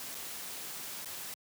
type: noise with dropouts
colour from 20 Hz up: white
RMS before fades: -42 dBFS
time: 0-1.34 s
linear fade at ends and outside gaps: 1 ms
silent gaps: 0.146-0.15 / 1.047-1.057 s
effects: high-pass 100 Hz 12 dB/octave